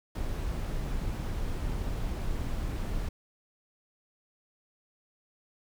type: noise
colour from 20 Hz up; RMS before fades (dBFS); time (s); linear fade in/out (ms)
brown; -32; 0.15-3.09; 5
effects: none